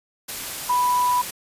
sine tone in noise, 987.8 Hz, B5, in tune, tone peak -17 dBFS, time 0.69-1.22 s, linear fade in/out 10 ms, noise white, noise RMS -31 dBFS, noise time 0.28-1.31 s, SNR +11 dB, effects resampled to 32000 Hz

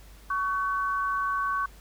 sine tone pair together, 1122 / 1518.6 Hz, C#6 / F#6, +21 / +45 cents, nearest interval perfect fourth, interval 524 cents, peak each -26 / -31 dBFS, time 0.3-1.66 s, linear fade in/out 5 ms, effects added 50 Hz sine -48 dBFS peak until 1.8 s + pink hiss -55 dBFS RMS until 1.8 s

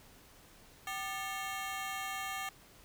20% pulse ring-modulated tone, 987.8 Hz, B5, in tune, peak -29 dBFS, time 0.87-2.49 s, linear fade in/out 2 ms, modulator 217 Hz, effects pink hiss -59 dBFS RMS until 2.84 s

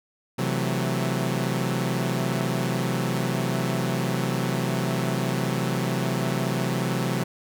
sawtooth chord, F# half-diminished seventh, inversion second, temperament equal, 130.81 / 164.81 / 185 / 220 Hz, C3 / E3 / F#3 / A3, 0 / 0 / 0 / 0 cents, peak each -23 / -26 / -25 / -28 dBFS, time 0.38-7.24 s, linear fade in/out 10 ms, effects none

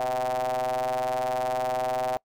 square ring-modulated tone, 62.6 Hz, B1, 24 cents sharp, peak -23 dBFS, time 0-2.17 s, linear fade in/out 0 ms, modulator 699 Hz, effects noise-tail reverb RT60 0.1 s tail -24 dB re dry

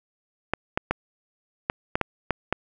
clicks, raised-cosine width 0.5 ms, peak -7 dBFS, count 8, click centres 0.536 / 0.775 / 0.91 / 1.699 / 1.955 / 2.013 / 2.307 / 2.526 s, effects none

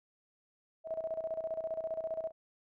sine tone with tremolo, 645 Hz, E5, 38 cents flat, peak -32 dBFS, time 0.84-2.32 s, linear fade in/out 50 ms, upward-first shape square, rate 15 Hz, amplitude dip 70%, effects none

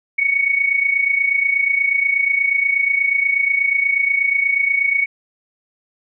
sine tone with amplitude modulation, 2228 Hz, C#7, 8 cents sharp, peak -11 dBFS, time 0.18-5.06 s, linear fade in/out 10 ms, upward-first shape sine, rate 28.3 Hz, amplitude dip 70%, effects none

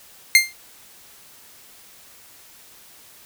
sawtooth tone with exponential decay, 2106 Hz, C7, 11 cents sharp, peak -3 dBFS, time 0.35-0.53 s, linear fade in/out 1 ms, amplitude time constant 38 ms, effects white hiss -48 dBFS RMS until 3.25 s

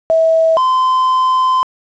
sine / triangle tone pair in turn, 649 / 1030.2 Hz, E5 / C6, -27 / -27 cents, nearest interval minor sixth, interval 800 cents, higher second, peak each -8 dBFS, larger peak neither, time 0.1-0.57 / 0.57-1.63 s, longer second, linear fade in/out 0 ms, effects resampled to 16000 Hz + 7-bit

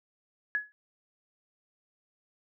sine tone with exponential decay, 1690 Hz, G#6, 30 cents sharp, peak -23 dBFS, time 0.55-0.72 s, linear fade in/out 0 ms, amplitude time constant 35 ms, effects none

